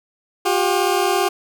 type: tone pair together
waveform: 20% pulse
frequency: 358.6 / 396.6 Hz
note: F4 / G4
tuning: +46 / +20 cents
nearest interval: major second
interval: 174 cents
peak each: -14 dBFS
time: 0.45-1.29 s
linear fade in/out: 10 ms
effects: none